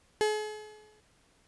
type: tone with exponential decay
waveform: 35% pulse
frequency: 426.2 Hz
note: G#4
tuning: 45 cents sharp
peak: -21 dBFS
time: 0.21-1 s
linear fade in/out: 0 ms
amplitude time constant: 170 ms
effects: pink hiss -66 dBFS RMS until 1.47 s + resampled to 24000 Hz